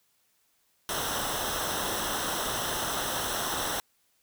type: noise with comb filter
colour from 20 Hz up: pink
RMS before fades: -31 dBFS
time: 0.89-3.8 s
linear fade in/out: 0 ms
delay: 0.43 ms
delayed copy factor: -0.75
effects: white hiss -70 dBFS RMS until 4.22 s